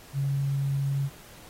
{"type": "tone with quantisation", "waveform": "sine", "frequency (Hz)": 138.59, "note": "C#3", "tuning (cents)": 0, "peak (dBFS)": -24, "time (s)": [0.13, 1.1], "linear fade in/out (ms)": 50, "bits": 9, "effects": ["pink hiss -50 dBFS RMS until 1.49 s", "AAC 48 kbps"]}